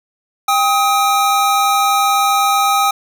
square tone pair together, 796 / 1263.6 Hz, G5 / D#6, +26 / +26 cents, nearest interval minor sixth, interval 800 cents, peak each -15 dBFS, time 0.48-2.91 s, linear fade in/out 5 ms, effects none

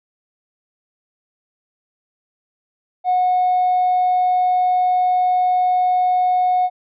sine tone with hard clipping, 730 Hz, F#5, 24 cents flat, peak -14 dBFS, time 3.04-6.7 s, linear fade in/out 50 ms, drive 1 dB, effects resampled to 8000 Hz

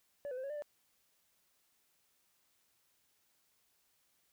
sine tone with pitch steps, 573 / 503 / 520 / 554 / 596 / 588 Hz, D5 / B4 / C5 / C#5 / D5 / D5, -43 / +32 / -11 / -1 / +25 / +2 cents, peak -36 dBFS, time 0.25-0.622 s, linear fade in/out 0 ms, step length 62 ms, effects tanh soft clip ceiling -38 dBFS + white hiss -75 dBFS RMS until 4.32 s

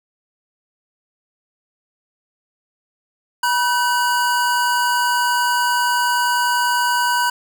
square tone pair together, 970 / 1519.9 Hz, B5 / F#6, -31 / +46 cents, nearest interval minor sixth, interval 777 cents, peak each -18 / -21 dBFS, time 3.43-7.3 s, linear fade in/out 5 ms, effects none

